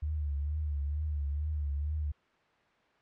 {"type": "tone with vibrato", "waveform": "sine", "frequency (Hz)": 73.8, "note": "D2", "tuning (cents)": 9, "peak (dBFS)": -30, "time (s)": [0.02, 2.12], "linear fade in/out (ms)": 10, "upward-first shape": "triangle", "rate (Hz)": 2.2, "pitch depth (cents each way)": 88, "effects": ["white hiss -66 dBFS RMS until 3.01 s", "low-pass 2000 Hz 12 dB/octave"]}